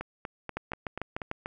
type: two click trains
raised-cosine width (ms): 0.5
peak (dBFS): -17 / -20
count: 6 / 7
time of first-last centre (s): 0.57-1.314 / 0.01-1.459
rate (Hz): 6.72 / 4.14
effects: none